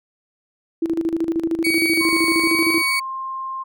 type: tone with tremolo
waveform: sine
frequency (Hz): 329.6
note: E4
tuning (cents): 0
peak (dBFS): -16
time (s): 0.82-2.82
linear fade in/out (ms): 5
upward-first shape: square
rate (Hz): 13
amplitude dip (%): 70
type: tone with vibrato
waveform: 35% pulse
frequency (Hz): 2247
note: C#7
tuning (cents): +23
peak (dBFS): -16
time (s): 1.64-3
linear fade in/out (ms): 10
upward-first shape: sine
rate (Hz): 1.2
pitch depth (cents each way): 9
type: tone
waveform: sine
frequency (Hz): 1058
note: C6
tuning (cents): +19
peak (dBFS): -25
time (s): 2-3.64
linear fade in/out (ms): 20
effects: none